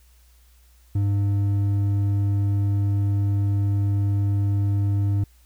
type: tone with hard clipping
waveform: sine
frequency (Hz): 100.5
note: G2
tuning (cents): +44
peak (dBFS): -20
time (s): 0.95-5.24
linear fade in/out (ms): 5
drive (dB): 5
effects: added 60 Hz sine -52 dBFS peak until 5.45 s + white hiss -61 dBFS RMS until 5.45 s

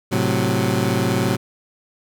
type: chord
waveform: 20% pulse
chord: F# diminished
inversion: first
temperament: equal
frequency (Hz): 110 / 130.81 / 185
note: A2 / C3 / F#3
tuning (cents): 0 / 0 / 0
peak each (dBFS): -17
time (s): 0.11-1.37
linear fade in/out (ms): 20
effects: none

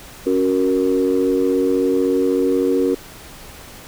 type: chord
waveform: sine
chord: F# major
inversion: second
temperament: equal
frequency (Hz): 277.2 / 370 / 466.2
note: C#4 / F#4 / A#4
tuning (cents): 0 / 0 / 0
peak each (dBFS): -18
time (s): 0.26-2.95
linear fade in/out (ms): 10
effects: tanh soft clip ceiling -7 dBFS + pink hiss -39 dBFS RMS until 3.87 s

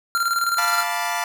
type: tone with tremolo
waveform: square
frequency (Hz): 1380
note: F6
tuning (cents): -21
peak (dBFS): -18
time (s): 0.15-0.83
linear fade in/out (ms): 0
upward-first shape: square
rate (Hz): 19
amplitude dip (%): 50
type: chord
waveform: 25% pulse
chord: B half-diminished seventh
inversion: second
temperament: equal with one note detuned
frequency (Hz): 698.5 / 880 / 978.7 / 1174.7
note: F5 / A5 / B5 / D6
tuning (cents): 0 / 0 / -16 / 0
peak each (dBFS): -23 / -24 / -24 / -27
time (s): 0.58-1.24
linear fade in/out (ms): 2
effects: none

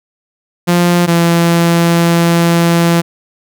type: tone pair in turn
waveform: sawtooth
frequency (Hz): 174.61 / 169.44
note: F3 / E3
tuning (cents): 0 / +48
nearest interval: minor second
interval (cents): 52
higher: first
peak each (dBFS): -4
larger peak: neither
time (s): 0.67-1.07 / 1.07-3.02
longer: second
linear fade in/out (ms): 20
effects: none

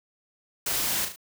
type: noise with echo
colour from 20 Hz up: white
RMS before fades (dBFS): -28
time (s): 0.66-1.05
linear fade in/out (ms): 5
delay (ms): 37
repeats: 3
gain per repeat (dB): -6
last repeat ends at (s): 1.161
effects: none

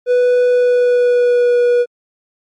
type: tone with pitch glide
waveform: triangle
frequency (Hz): 493.9 to 484.9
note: B4 to B4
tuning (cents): 0 to -32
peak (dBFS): -7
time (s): 0.06-1.86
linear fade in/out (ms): 50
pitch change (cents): -32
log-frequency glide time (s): 0.49-1.59
effects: MP3 48 kbps

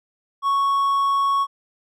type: tone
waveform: triangle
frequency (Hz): 1108.7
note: C#6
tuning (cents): 0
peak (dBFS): -15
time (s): 0.42-1.47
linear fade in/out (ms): 50
effects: none

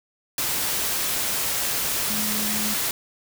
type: tone in noise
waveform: sine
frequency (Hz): 211.9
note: G#3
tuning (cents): +35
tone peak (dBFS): -30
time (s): 2.1-2.74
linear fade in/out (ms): 2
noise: white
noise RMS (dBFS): -25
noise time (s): 0.38-2.91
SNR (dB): -8
effects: none

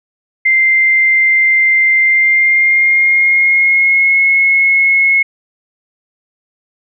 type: tone with pitch glide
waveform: sine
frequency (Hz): 2089 to 2176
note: C7 to C#7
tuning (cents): -3 to -33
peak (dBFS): -7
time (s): 0.45-5.23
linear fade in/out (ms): 10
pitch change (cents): +70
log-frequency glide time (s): 2-4.22
effects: none

